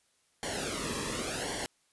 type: noise with flanger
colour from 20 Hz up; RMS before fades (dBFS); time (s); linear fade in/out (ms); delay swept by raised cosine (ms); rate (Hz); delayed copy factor
pink; -35; 0.43-1.66; 0; 0.78 to 1.39; 0.9; -0.75
effects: white hiss -71 dBFS RMS until 1.92 s + resampled to 24000 Hz